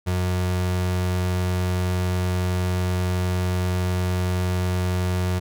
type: tone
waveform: 35% pulse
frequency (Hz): 90.8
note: F#2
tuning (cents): -32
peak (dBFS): -19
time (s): 0.06-5.4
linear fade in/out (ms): 20
effects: none